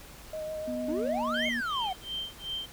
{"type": "tone with vibrato", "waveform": "sine", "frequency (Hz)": 622.3, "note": "D#5", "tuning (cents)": 0, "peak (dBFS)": -33, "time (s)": [0.33, 1.49], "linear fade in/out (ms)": 5, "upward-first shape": "sine", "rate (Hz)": 6.6, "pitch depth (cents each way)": 15}
{"type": "tone with pitch glide", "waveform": "sine", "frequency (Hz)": [247.4, 237.3], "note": ["B3", "A#3"], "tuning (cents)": [3, 31], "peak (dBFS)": -33, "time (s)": [0.67, 1.61], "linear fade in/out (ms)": 10, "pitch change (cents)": -72, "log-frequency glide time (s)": [0.89, 1.29]}
{"type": "exponential two-way sweep", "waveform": "triangle", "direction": "up then down", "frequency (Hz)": [277.2, 2217, 716], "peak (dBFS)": -28, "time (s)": [0.88, 1.93], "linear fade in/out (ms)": 5, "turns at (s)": 1.47}
{"type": "tone with tremolo", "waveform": "sine", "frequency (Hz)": 3136, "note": "G7", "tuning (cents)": 0, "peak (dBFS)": -31, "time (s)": [1.34, 2.66], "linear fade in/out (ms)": 5, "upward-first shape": "sine", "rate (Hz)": 2.7, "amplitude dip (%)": 100}
{"effects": ["added 50 Hz sine -54 dBFS peak until 2.72 s", "pink hiss -49 dBFS RMS until 2.72 s"]}